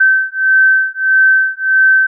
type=beating tone pair; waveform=sine; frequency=1543 / 1544.6 Hz; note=G6 / G6; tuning=-28 / -26 cents; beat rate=1.6 Hz; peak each=-11 dBFS; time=0-2.07 s; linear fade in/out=10 ms; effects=none